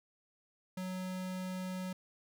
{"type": "tone", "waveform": "square", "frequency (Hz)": 185, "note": "F#3", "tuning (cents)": 0, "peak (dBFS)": -38, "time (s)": [0.77, 1.93], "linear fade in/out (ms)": 5, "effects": []}